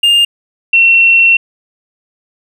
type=tone pair in turn; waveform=triangle / sine; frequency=2812 / 2716 Hz; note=F7 / F7; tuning=+11 / -49 cents; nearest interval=minor second; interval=60 cents; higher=first; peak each=-4 dBFS; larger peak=neither; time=0.03-0.25 / 0.73-1.37 s; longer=second; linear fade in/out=5 ms; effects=none